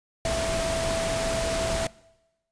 sine tone in noise, 659.3 Hz, E5, in tune, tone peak -26 dBFS, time 0.25-1.87 s, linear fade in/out 2 ms, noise pink, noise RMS -29 dBFS, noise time 0.25-1.87 s, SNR 0 dB, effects noise-tail reverb RT60 1.0 s tail -23 dB re dry + resampled to 22050 Hz

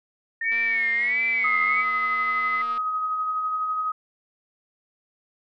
sine tone with pitch glide, 1822 to 2033 Hz, A#6 to B6, -40 to +50 cents, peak -25 dBFS, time 0.41-2.62 s, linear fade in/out 5 ms, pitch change +190 cents, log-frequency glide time 0.9-1.21 s
sine tone with vibrato, 2220 Hz, C#7, 2 cents sharp, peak -22 dBFS, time 0.43-1.85 s, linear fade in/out 50 ms, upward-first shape sine, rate 1.5 Hz, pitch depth 86 cents each way
click train, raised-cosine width 0.3 ms, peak -27 dBFS, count 529, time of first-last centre 0.52-2.776 s, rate 234 Hz
sine tone with tremolo, 1260 Hz, D#6, 21 cents sharp, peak -22 dBFS, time 1.44-3.92 s, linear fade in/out 5 ms, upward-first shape sine, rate 12 Hz, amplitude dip 30%
effects none

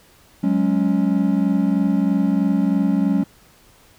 triangle chord, F# suspended second, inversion none, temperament just, 185 / 208.1 / 277.5 Hz, F#3 / G#3 / C#4, 0 / +4 / +2 cents, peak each -18 dBFS, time 0.43-3.24 s, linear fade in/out 10 ms, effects pink hiss -52 dBFS RMS until 3.98 s

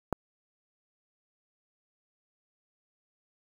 click, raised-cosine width 1 ms, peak -13 dBFS, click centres 0.127 s, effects 7-bit

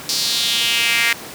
sawtooth tone with high-pass filter sweep, 233.1 Hz, A#3, in tune, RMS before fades -18 dBFS, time 0.09-1.13 s, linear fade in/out 2 ms, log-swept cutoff 4900 to 2000 Hz, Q 3.2, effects pink hiss -33 dBFS RMS until 1.34 s + high-pass 150 Hz 12 dB/octave

